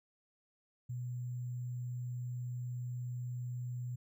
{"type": "tone with sample-and-hold", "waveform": "sine", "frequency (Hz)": 123.47, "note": "B2", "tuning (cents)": 0, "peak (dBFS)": -37, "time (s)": [0.89, 3.96], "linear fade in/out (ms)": 10, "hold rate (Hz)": 7350, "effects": []}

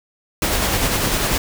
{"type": "noise with tremolo", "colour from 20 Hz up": "pink", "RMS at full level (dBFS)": -18, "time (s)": [0.42, 1.38], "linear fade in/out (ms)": 2, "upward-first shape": "sine", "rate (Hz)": 10, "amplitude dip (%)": 30, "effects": []}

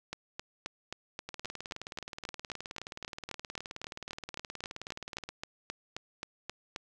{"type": "two click trains", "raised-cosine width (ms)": 0.2, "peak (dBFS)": [-20, -23], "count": [26, 77], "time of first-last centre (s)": [[0.13, 6.761], [1.29, 5.29]], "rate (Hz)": [3.77, 19], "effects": []}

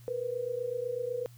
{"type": "tone pair together", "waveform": "sine", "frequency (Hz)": [471.3, 499.3], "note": ["A#4", "B4"], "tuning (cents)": [19, 19], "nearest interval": "minor second", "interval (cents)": 100, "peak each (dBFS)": [-35, -33], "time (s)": [0.08, 1.26], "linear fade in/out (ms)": 0, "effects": ["added 120 Hz sine -50 dBFS peak until 1.37 s", "white hiss -62 dBFS RMS until 1.37 s"]}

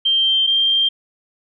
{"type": "tone pair in turn", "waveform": "sine", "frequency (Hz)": [3149, 3176], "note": ["G7", "G7"], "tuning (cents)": [7, 22], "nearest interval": "unison", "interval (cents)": 15, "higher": "second", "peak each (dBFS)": -13, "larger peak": "neither", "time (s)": [[0.05, 0.47], [0.47, 0.89]], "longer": "neither", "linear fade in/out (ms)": 10, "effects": []}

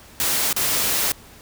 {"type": "noise with dropouts", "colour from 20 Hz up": "white", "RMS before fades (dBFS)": -21, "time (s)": [0.2, 1.12], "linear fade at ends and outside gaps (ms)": 1, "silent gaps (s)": [0.529, 0.564], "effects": ["pink hiss -46 dBFS RMS until 1.41 s"]}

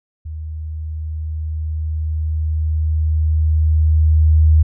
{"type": "tone with level ramp", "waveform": "sine", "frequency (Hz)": 78.1, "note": "D#2", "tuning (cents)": 7, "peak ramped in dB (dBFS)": [-25, -7], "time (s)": [0.25, 4.63], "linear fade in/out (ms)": 10, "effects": []}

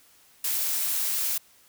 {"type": "noise", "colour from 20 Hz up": "blue", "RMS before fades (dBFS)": -27, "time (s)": [0.44, 1.38], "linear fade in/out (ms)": 5, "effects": ["white hiss -58 dBFS RMS until 1.68 s"]}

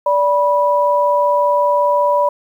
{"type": "tone pair together", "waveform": "sine", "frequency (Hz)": [582.1, 979], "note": ["D5", "B5"], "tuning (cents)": [-15, -15], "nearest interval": "major sixth", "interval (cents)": 900, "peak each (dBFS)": -14, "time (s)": [0.06, 2.29], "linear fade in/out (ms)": 5, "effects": ["8-bit"]}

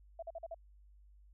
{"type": "tone bursts", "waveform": "sine", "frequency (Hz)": 665, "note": "E5", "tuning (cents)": 15, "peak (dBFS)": -40, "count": 5, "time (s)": [0.19, 0.545], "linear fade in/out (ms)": 5, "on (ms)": 35, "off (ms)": 45, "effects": ["added 50 Hz sine -58 dBFS peak until 1.33 s"]}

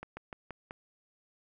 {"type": "slowing click train", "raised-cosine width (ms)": 0.5, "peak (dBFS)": -26, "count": 5, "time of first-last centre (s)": [0.03, 0.709], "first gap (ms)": 140, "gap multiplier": 1.13, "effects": []}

